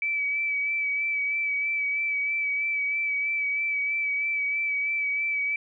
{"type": "tone with vibrato", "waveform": "sine", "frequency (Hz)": 2298, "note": "D7", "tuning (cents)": -38, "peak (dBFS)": -24, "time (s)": [0.02, 5.56], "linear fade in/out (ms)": 2, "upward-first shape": "sine", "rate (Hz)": 3.1, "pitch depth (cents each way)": 26, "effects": []}